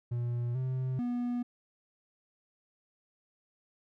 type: tone with pitch steps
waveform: triangle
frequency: 120.1 / 129.5 / 243.1 Hz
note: B2 / C3 / B3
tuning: -48 / -17 / -27 cents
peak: -28 dBFS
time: 0.11-1.43 s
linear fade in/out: 10 ms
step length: 440 ms
effects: none